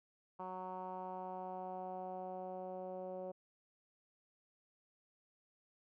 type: tone with low-pass filter sweep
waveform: 10% pulse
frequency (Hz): 185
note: F#3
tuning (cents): 0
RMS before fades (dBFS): -45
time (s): 0.39-3.32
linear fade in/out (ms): 10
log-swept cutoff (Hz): 1000 to 580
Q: 3.4
effects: none